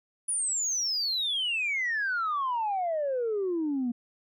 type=exponential sweep; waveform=sine; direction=down; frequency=9920 to 233.1 Hz; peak=-25 dBFS; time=0.28-3.92 s; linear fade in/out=10 ms; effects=tanh soft clip ceiling -23 dBFS